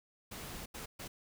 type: noise bursts at uneven times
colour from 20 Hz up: pink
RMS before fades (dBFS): -45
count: 3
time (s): 0.31-0.66 / 0.74-0.86 / 0.99-1.08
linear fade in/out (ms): 10
effects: none